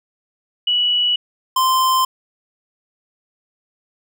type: tone pair in turn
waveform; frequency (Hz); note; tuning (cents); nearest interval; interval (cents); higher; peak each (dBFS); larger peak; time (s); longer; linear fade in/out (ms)
sine / square; 2941 / 1039.8; F#7 / C6; -11 / -11; octave + tritone; 1800; first; -14; neither; 0.67-1.16 / 1.56-2.05; neither; 5
effects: none